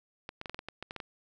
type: clicks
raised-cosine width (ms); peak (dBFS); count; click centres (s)
0.3; -23; 11; 0.291 / 0.414 / 0.458 / 0.496 / 0.545 / 0.591 / 0.686 / 0.826 / 0.909 / 0.963 / 1.002
effects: none